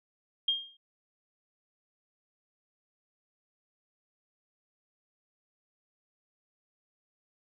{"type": "tone with exponential decay", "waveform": "sine", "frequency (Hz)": 3219, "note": "G7", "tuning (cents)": 45, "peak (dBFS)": -22, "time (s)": [0.48, 0.77], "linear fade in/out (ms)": 5, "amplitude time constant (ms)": 62, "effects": []}